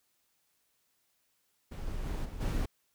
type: noise with level steps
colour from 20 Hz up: brown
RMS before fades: -39 / -37 / -34 / -41 / -30 dBFS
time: 1.71-2.66 s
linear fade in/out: 10 ms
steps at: 1.86 / 2.04 / 2.24 / 2.4 s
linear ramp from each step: 20 ms
effects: white hiss -75 dBFS RMS until 2.94 s